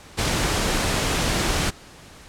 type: noise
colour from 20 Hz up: pink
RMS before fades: -22 dBFS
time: 0.17-1.71 s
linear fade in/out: 20 ms
effects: pink hiss -45 dBFS RMS until 2.28 s + low-pass 9000 Hz 12 dB/octave